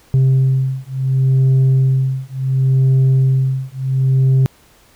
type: beating tone pair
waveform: sine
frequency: 132 / 132.7 Hz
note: C3 / C3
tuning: +16 / +25 cents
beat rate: 0.7 Hz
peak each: -12 dBFS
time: 0.14-4.46 s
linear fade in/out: 0 ms
effects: tanh soft clip ceiling -8 dBFS + pink hiss -50 dBFS RMS until 4.95 s